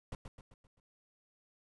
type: noise with echo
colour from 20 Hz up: brown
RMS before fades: -41 dBFS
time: 0.12-0.15 s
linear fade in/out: 2 ms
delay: 130 ms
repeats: 5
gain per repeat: -6 dB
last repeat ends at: 0.8 s
effects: resampled to 24000 Hz